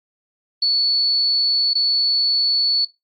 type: tone with dropouts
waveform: sine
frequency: 4435 Hz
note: C#8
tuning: in tune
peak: -14 dBFS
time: 0.62-2.85 s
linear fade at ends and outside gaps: 5 ms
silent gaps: 1.735-1.752 s
effects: noise-tail reverb RT60 0.2 s tail -20 dB re dry + Opus 48 kbps